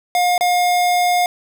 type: tone with dropouts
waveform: square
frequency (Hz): 713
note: F5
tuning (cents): +36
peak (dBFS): -14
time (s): 0.15-1.26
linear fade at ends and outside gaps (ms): 1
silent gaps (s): 0.379-0.409
effects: 8-bit